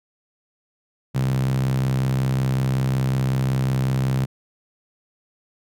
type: tone with high-pass filter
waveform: sawtooth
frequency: 65.41 Hz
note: C2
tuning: in tune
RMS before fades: -21 dBFS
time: 1.14-4.26 s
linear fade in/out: 20 ms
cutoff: 140 Hz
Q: 4.9
effects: none